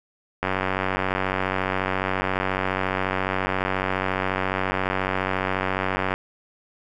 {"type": "click train", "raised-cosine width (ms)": 0.5, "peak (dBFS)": -8, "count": 540, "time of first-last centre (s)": [0.43, 6.14], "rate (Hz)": 94.4, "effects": []}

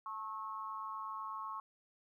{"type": "tone with amplitude modulation", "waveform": "sine", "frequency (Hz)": 1090, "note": "C#6", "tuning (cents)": -29, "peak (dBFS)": -36, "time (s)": [0.06, 1.6], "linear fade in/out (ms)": 2, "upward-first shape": "sine", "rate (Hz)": 208, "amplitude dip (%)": 90, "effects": ["13-bit"]}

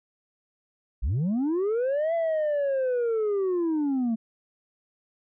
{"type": "linear two-way sweep", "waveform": "sine", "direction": "up then down", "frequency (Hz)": [44.85, 676, 218.8], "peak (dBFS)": -20, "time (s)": [1.02, 4.16], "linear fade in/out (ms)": 20, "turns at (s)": 2.14, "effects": ["tanh soft clip ceiling -22 dBFS"]}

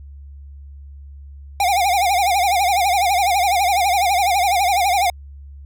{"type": "tone with vibrato", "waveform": "square", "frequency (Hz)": 756, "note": "F#5", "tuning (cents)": 37, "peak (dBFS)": -15, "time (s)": [1.6, 5.1], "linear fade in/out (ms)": 2, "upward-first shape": "sine", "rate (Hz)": 12, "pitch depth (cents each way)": 140, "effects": ["added 70 Hz sine -35 dBFS peak until 5.65 s"]}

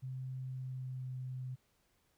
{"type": "tone with pitch glide", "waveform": "sine", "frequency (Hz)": [130, 128.36], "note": ["C3", "C3"], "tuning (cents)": [-11, -33], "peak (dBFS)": -39, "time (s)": [0.02, 1.56], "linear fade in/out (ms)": 20, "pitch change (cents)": -22, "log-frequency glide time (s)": [0.41, 1.21], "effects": ["pink hiss -75 dBFS RMS until 2.17 s"]}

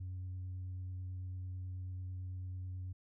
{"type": "tone with vibrato", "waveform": "sine", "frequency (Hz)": 92, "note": "F#2", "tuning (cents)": -9, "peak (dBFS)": -38, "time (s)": [0, 2.93], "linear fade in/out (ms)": 10, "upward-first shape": "sine", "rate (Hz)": 9.1, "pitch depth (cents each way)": 10, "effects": ["tanh soft clip ceiling -38 dBFS"]}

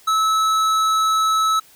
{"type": "tone with tanh clipping", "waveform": "sine", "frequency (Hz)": 1300, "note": "E6", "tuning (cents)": -24, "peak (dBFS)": -17, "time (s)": [0.07, 1.6], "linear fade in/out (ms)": 10, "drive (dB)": 15, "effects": ["white hiss -50 dBFS RMS until 1.75 s"]}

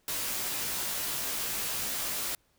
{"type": "noise with comb filter", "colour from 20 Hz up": "white", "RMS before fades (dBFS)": -33, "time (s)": [0.08, 2.35], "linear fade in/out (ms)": 2, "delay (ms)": 16, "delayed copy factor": -1, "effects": ["pink hiss -70 dBFS RMS until 2.58 s"]}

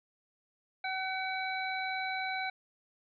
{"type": "harmonic tone with a mistuned harmonic", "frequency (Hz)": 757, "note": "F#5", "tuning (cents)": 39, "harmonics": [1, 2, 3, 5], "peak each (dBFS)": [-36, -39, -37, -43], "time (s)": [0.84, 2.5], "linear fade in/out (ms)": 5, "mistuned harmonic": 5, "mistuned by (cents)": 84, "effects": []}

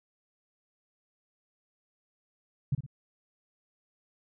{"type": "tone with echo", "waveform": "sine", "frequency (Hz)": 137.1, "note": "C#3", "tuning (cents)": -19, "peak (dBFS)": -23, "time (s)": [2.72, 2.75], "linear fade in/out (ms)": 5, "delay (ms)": 57, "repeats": 2, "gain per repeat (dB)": -8, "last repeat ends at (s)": 2.864, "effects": []}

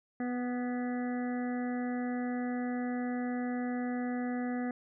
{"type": "harmonic tone with a mistuned harmonic", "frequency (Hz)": 246.9, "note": "B3", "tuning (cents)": 0, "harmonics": [1, 2, 3, 5, 6, 7, 8], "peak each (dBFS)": [-32, -42, -42, -51, -53, -48, -49], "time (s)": [0.2, 4.71], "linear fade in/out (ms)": 2, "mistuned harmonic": 7, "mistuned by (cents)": -20, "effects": []}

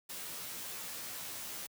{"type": "noise with comb filter", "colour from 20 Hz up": "white", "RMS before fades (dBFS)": -43, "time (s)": [0.09, 1.67], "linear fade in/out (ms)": 10, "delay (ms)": 14, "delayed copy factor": -0.95, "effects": ["high-pass 60 Hz 12 dB/octave"]}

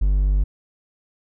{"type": "tone", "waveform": "triangle", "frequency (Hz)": 49, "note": "G1", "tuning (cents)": 0, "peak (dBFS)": -13, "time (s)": [0.01, 0.44], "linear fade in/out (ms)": 10, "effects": []}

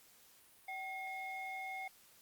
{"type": "ring-modulated tone", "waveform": "triangle", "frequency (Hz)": 696, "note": "F5", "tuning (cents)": -6, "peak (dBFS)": -36, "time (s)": [0.68, 1.88], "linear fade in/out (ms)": 5, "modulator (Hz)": 1460, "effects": ["white hiss -64 dBFS RMS until 2.21 s", "Opus 48 kbps"]}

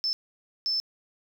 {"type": "tone bursts at uneven times", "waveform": "triangle", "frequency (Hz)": 5274, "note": "E8", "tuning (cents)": 0, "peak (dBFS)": -21, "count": 2, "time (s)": [[0.04, 0.13], [0.66, 0.8]], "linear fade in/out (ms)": 0, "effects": ["tanh soft clip ceiling -23 dBFS", "9-bit"]}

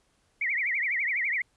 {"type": "tone with vibrato", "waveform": "sine", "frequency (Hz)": 2093, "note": "C7", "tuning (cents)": 0, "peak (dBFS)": -25, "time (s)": [0.41, 1.42], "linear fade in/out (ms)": 5, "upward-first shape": "triangle", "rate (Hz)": 12, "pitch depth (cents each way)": 230, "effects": ["pink hiss -69 dBFS RMS until 1.56 s", "resampled to 24000 Hz"]}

